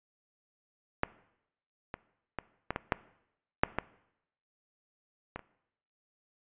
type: clicks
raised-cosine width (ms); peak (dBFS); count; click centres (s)
0.5; -11 / -22 / -19 / -16 / -17 / -10 / -6 / -13 / -22 / -30; 10; 1.034 / 1.941 / 2.387 / 2.706 / 2.761 / 2.922 / 3.635 / 3.786 / 5.36 / 5.393
effects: noise-tail reverb RT60 0.8 s tail -19 dB re dry + resampled to 8000 Hz